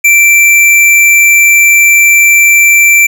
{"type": "tone", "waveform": "square", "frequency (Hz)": 2344, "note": "D7", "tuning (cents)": -4, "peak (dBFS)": -3, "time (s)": [0.04, 3.07], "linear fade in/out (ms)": 10, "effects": []}